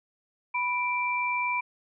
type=tone pair together; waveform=sine; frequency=987.6 / 2349 Hz; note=B5 / D7; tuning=0 / 0 cents; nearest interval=octave + minor third; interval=1500 cents; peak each=-28 / -28 dBFS; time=0.54-1.61 s; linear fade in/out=10 ms; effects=none